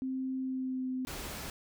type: tone with pitch glide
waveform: sine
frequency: 261.6 to 257.3 Hz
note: C4 to C4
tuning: 0 to -29 cents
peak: -32 dBFS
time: 0.02-1.05 s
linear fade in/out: 0 ms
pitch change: -29 cents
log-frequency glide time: 0.4-0.88 s
type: noise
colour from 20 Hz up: pink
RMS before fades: -41 dBFS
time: 1.07-1.5 s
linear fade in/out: 2 ms
effects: none